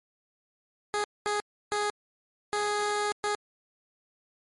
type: tone bursts at uneven times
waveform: 15% pulse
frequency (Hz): 415.3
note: G#4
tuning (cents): 0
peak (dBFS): -20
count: 5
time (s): 0.94-1.04 / 1.26-1.4 / 1.72-1.9 / 2.53-3.12 / 3.24-3.35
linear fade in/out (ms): 0
effects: MP3 48 kbps